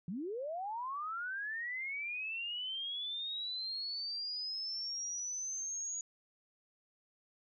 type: linear sweep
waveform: sine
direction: up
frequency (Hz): 157.4 to 6770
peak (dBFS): -37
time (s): 0.08-6.01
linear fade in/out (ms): 2
effects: none